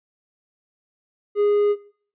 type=tone; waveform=triangle; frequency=412.4 Hz; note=G#4; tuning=12 cents flat; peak=-14 dBFS; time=1.35-1.76 s; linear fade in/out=50 ms; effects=noise-tail reverb RT60 0.5 s tail -17 dB re dry + resampled to 8000 Hz